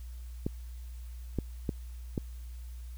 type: clicks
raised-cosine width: 3 ms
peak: -17 dBFS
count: 4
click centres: 0.465 / 1.387 / 1.692 / 2.178 s
effects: added 60 Hz sine -40 dBFS peak until 2.97 s + white hiss -61 dBFS RMS until 2.97 s